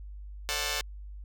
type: chord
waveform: 5% pulse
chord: D dominant seventh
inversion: second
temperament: just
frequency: 440.5 / 528.6 / 587.3 / 734.2 Hz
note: A4 / C5 / D5 / F#5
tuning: +2 / +18 / 0 / -14 cents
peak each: -25 dBFS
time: 0.49-0.81 s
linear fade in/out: 0 ms
effects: added 50 Hz sine -40 dBFS peak until 1.24 s